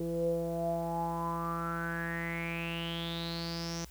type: tone with low-pass filter sweep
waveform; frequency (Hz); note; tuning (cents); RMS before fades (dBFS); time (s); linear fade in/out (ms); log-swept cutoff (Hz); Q
sawtooth; 167.9; E3; +32; -35; 0-3.85; 5; 420 to 6000; 9.8
effects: added 60 Hz sine -50 dBFS peak until 3.9 s + white hiss -58 dBFS RMS until 3.9 s